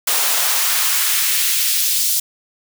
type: noise with high-pass filter sweep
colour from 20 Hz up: white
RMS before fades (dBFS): -17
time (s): 0.07-2.2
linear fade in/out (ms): 5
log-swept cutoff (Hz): 520 to 4700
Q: 0.94
effects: none